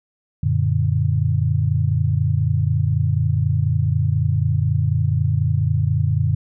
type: chord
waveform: sine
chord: Gb augmented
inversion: none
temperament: equal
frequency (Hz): 92.5 / 116.54 / 146.83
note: Gb2 / Bb2 / D3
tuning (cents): 0 / 0 / 0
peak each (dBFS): -20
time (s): 0.43-6.35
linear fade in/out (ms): 5
effects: none